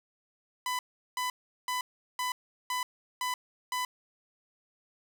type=tone bursts; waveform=sawtooth; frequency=1000 Hz; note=B5; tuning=21 cents sharp; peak=-26 dBFS; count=7; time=0.66-3.85 s; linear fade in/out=2 ms; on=130 ms; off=380 ms; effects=none